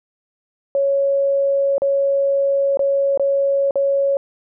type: tone with dropouts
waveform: sine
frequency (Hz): 554.4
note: C#5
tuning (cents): 0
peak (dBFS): -14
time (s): 0.75-4.17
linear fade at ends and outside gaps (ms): 1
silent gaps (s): 1.781-1.819 / 2.772-2.793 / 3.175-3.196 / 3.709-3.756
effects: none